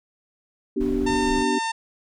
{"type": "chord", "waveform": "sine", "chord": "G major", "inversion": "first", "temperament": "equal with one note detuned", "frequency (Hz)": [246.9, 293.7, 384.8], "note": ["B3", "D4", "G4"], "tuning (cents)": [0, 0, -32], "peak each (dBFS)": -25, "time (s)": [0.76, 1.59], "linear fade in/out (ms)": 10}
{"type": "noise", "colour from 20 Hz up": "brown", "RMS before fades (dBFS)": -32, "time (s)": [0.8, 1.43], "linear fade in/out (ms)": 10}
{"type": "harmonic tone", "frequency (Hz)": 904, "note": "A5", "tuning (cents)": 47, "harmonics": [1, 2, 3, 4, 5, 6, 7, 8, 9, 10], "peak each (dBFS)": [-25, -31, -35, -37, -39, -41, -42, -43, -44, -45], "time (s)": [1.06, 1.72], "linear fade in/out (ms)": 10}
{"effects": []}